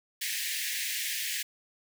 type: high-pass noise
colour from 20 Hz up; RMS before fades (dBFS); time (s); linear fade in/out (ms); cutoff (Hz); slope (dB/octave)
pink; -33; 0.21-1.43; 10; 1700; 96
effects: none